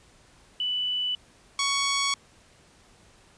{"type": "tone pair in turn", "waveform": ["sine", "10% pulse"], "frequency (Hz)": [2979, 1115.9], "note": ["F#7", "C#6"], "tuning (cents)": [11, 11], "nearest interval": "octave + perfect fourth", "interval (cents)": 1700, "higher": "first", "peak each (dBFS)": [-25, -15], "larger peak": "second", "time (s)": [[0.6, 1.15], [1.59, 2.14]], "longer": "neither", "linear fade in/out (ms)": 2, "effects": ["pink hiss -57 dBFS RMS until 3.37 s", "resampled to 22050 Hz"]}